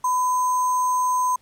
sine tone with sample-and-hold, 1003 Hz, B5, 26 cents sharp, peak -18 dBFS, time 0.04-1.36 s, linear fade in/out 5 ms, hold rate 7350 Hz, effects pink hiss -60 dBFS RMS until 1.41 s + low-pass 12000 Hz 12 dB/octave

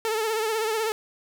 sawtooth tone with vibrato, 440 Hz, A4, in tune, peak -20 dBFS, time 0.05-0.92 s, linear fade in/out 0 ms, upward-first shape triangle, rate 16 Hz, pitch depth 73 cents each way, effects 9-bit

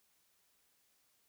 silence, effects white hiss -74 dBFS RMS until 1.28 s

